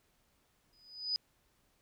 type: tone with exponential growth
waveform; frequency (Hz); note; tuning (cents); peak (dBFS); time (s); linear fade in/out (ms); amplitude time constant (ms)
sine; 4978; D#8; 0; -28; 0.73-1.16; 0; 92
effects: pink hiss -73 dBFS RMS until 1.81 s